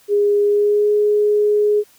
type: tone with pitch glide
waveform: sine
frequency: 410 to 417.6 Hz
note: G#4 to G#4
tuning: -22 to +10 cents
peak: -12 dBFS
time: 0.08-1.84 s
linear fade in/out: 50 ms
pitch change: +32 cents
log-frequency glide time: 0.43-0.91 s
effects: white hiss -52 dBFS RMS until 1.98 s